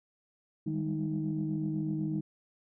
sine tone cluster, 154.1 / 194.1 / 202.1 / 314 Hz, D#3 / G3 / G#3 / D#4, -16 / -17 / -47 / +16 cents, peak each -33 / -39 / -37 / -33 dBFS, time 0.66-2.21 s, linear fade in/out 10 ms, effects tanh soft clip ceiling -22 dBFS

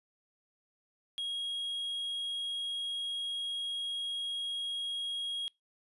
triangle tone, 3285 Hz, G#7, 20 cents flat, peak -32 dBFS, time 1.18-5.48 s, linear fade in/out 0 ms, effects noise-tail reverb RT60 0.2 s tail -25 dB re dry + resampled to 24000 Hz

